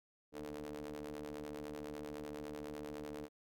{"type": "ring-modulated tone", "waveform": "sawtooth", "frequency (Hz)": 73.8, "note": "D2", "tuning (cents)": 9, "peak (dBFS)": -37, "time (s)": [0.32, 3.29], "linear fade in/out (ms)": 50, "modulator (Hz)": 374, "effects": []}